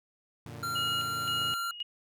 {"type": "chord", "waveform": "sawtooth", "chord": "Gb augmented", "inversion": "none", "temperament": "equal", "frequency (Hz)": [92.5, 116.54, 146.83], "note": ["Gb2", "Bb2", "D3"], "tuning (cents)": [0, 0, 0], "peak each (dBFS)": [-44, -40, -42], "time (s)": [0.46, 1.54], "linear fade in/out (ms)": 0}
{"type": "tone", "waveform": "square", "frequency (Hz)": 1377, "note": "F6", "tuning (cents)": -25, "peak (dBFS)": -32, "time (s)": [0.63, 1.71], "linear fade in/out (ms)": 2}
{"type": "tone with tremolo", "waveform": "sine", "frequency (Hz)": 2880, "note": "F#7", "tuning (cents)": -47, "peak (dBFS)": -30, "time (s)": [0.75, 1.83], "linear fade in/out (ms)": 10, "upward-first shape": "square", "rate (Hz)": 1.9, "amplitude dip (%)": 75}
{"effects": []}